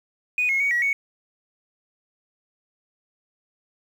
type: tone with pitch steps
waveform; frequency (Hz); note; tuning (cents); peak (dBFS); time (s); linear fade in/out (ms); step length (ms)
sine; 2477 / 2166 / 2241 / 1919 / 2223; D#7 / C#7 / C#7 / A#6 / C#7; -8 / -41 / +18 / +50 / +4; -18; 0.38-0.93; 2; 110
effects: tanh soft clip ceiling -15 dBFS + 8-bit